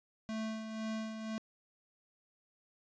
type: tone with tremolo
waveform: square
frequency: 220 Hz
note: A3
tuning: in tune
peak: -36 dBFS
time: 0.29-1.38 s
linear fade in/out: 0 ms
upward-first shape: sine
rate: 2 Hz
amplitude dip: 50%
effects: resampled to 16000 Hz + 11-bit